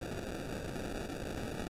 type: noise with sample-and-hold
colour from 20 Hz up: white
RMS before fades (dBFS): -40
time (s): 0.01-1.68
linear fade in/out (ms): 10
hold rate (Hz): 1050
effects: low-pass 12000 Hz 12 dB/octave + AAC 64 kbps